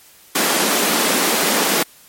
pink high-pass noise, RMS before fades -17 dBFS, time 0.35-1.83 s, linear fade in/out 5 ms, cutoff 190 Hz, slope 48 dB/octave, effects white hiss -47 dBFS RMS until 2.08 s + MP3 64 kbps

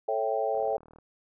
sine chord, A dominant seventh, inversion none, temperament equal with one note detuned, 440 / 551.5 / 659.3 / 784 Hz, A4 / C#5 / E5 / G5, 0 / -9 / 0 / 0 cents, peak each -31 dBFS, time 0.08-0.77 s, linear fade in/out 5 ms
click train, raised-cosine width 1 ms, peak -38 dBFS, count 18, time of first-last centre 0.55-0.986 s, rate 39 Hz
effects none

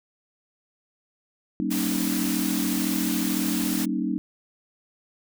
sine chord, Eb dominant seventh, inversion first, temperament equal with one note detuned, 191.3 / 233.1 / 277.2 / 311.1 Hz, G3 / Bb3 / Db4 / Eb4, -42 / 0 / 0 / 0 cents, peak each -29 dBFS, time 1.6-4.18 s, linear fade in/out 0 ms
white noise, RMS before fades -31 dBFS, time 1.7-3.86 s, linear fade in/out 20 ms
effects none

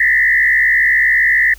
sine tone with frequency modulation, 1900 Hz, A#6, 33 cents sharp, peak -9 dBFS, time 0-1.54 s, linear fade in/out 5 ms, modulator 67.4 Hz, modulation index 1.9, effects added 50 Hz sine -37 dBFS peak until 1.58 s + white hiss -45 dBFS RMS until 1.58 s

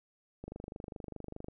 click train, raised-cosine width 2 ms, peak -29 dBFS, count 27, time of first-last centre 0.44-1.484 s, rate 24.9 Hz, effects none

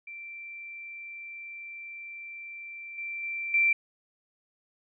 sine tone with level steps, 2349 Hz, D7, in tune, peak -39 / -33 / -31 / -20 dBFS, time 0.07-3.73 s, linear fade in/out 5 ms, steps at 2.98 / 3.23 / 3.54 s, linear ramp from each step 2 ms, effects none

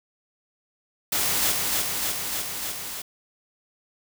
white noise with echo, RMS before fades -24 dBFS, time 1.12-1.52 s, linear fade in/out 5 ms, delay 300 ms, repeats 5, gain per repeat -2 dB, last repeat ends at 3.02 s, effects none

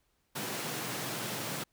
pink high-pass noise, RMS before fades -37 dBFS, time 0.35-1.64 s, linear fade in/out 10 ms, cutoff 110 Hz, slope 96 dB/octave, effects pink hiss -75 dBFS RMS until 1.72 s

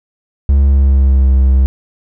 triangle tone with pitch glide, 69.3 to 65.94 Hz, C#2 to C2, 0 to +14 cents, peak -4 dBFS, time 0.49-1.66 s, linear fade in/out 0 ms, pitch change -86 cents, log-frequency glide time 0.61-1.32 s, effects none

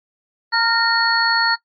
sine tone cluster, 916 / 1399 / 1840 / 4381 Hz, A#5 / F6 / A#6 / C#8, -31 / +3 / -23 / -21 cents, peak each -20 dBFS, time 0.52-1.56 s, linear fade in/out 20 ms, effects noise-tail reverb RT60 0.1 s tail -18 dB re dry + MP3 32 kbps

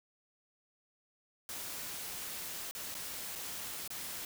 white noise with dropouts, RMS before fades -42 dBFS, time 1.49-4.25 s, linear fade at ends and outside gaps 1 ms, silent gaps 2.711-2.75 / 2.943-2.95 / 3.353-3.357 / 3.877-3.904 s, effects none

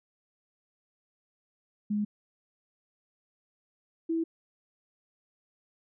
sine tone pair in turn, 208.3 / 328.2 Hz, G#3 / E4, +5 / -8 cents, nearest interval minor sixth, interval 787 cents, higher second, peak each -26 dBFS, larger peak neither, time 1.9-2.05 / 4.09-4.24 s, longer neither, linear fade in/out 10 ms, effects none

